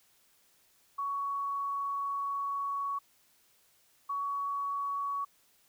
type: tone pair in turn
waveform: sine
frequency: 1119 / 1124 Hz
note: C#6 / C#6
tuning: +16 / +24 cents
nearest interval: unison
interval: 8 cents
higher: second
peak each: -31 / -31 dBFS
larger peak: neither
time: 0.98-2.99 / 4.09-5.25 s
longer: first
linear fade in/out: 10 ms
effects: white hiss -67 dBFS RMS until 5.68 s